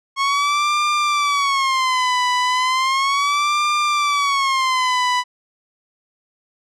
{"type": "tone with vibrato", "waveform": "sawtooth", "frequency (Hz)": 1089, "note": "C#6", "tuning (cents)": -31, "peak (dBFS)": -12, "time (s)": [0.16, 5.24], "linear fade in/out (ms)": 50, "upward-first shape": "sine", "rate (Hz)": 0.35, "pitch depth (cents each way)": 160, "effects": ["low-pass 6000 Hz 12 dB/octave"]}